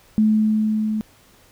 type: tone with level ramp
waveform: sine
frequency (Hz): 215.8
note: A3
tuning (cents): -33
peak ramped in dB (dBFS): -12 to -20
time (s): 0.18-1.01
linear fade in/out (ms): 0
effects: pink hiss -53 dBFS RMS until 1.51 s